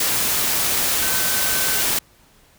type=tone in noise; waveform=sine; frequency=1529 Hz; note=G6; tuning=44 cents flat; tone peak=-29 dBFS; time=1.02-1.82 s; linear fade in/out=5 ms; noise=white; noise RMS=-20 dBFS; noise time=0-1.99 s; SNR=-12 dB; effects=pink hiss -54 dBFS RMS until 2.58 s